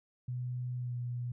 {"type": "tone with pitch glide", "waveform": "sine", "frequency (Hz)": [124.4, 121.98], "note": ["B2", "B2"], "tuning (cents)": [13, -21], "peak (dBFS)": -34, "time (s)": [0.28, 1.32], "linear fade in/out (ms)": 5, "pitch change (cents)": -34, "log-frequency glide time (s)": [0.77, 0.95], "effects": []}